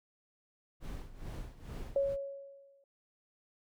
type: noise with tremolo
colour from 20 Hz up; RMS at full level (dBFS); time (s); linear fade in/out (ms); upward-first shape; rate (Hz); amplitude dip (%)
brown; -40; 0.8-2.17; 50; sine; 2.3; 80
type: tone with exponential decay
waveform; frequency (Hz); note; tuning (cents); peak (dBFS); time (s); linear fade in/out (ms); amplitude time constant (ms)
sine; 554.4; C#5; 0; -25; 1.96-2.84; 2; 190
effects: none